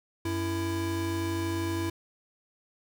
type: tone pair together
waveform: square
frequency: 93.3 / 332.5 Hz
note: F#2 / E4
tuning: +15 / +15 cents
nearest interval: octave + minor seventh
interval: 2200 cents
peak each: -33 / -31 dBFS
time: 0.25-1.9 s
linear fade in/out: 5 ms
effects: none